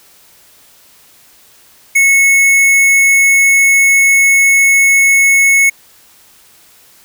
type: tone with hard clipping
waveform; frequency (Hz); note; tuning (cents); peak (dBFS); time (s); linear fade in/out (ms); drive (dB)
sine; 2197; C#7; -16; -7; 1.95-5.7; 10; 18
effects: white hiss -45 dBFS RMS until 7.04 s